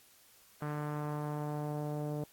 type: tone with low-pass filter sweep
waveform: sawtooth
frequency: 148.9 Hz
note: D3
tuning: 24 cents sharp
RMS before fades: -37 dBFS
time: 0.62-2.24 s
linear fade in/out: 2 ms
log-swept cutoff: 1400 to 580 Hz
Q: 1.8
effects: white hiss -62 dBFS RMS until 2.32 s + AAC 64 kbps